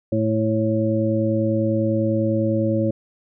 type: harmonic tone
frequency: 110 Hz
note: A2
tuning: in tune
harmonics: 1 / 2 / 3 / 5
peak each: -23 / -23 / -23 / -23 dBFS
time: 0.12-2.91 s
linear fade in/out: 5 ms
effects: none